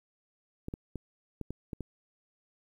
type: clicks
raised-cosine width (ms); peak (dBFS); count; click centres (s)
3; -24; 7; 0.684 / 0.739 / 0.957 / 1.413 / 1.506 / 1.732 / 1.807
effects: 10-bit